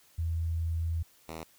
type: tone pair in turn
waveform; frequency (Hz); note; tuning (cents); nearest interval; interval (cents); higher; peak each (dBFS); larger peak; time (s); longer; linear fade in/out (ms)
sine / 5% pulse; 82.41 / 80.71; E2 / E2; 0 / -36; unison; 36; first; -28; neither; 0.18-1.03 / 1.28-1.44; first; 10
effects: white hiss -62 dBFS RMS until 1.58 s